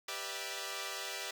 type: chord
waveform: 5% pulse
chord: E minor seventh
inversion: first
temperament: equal with one note detuned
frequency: 392 / 486.5 / 587.3 / 659.3 Hz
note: G4 / B4 / D5 / E5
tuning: 0 / -26 / 0 / 0 cents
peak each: -33 dBFS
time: 0.08-1.31 s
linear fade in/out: 5 ms
effects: none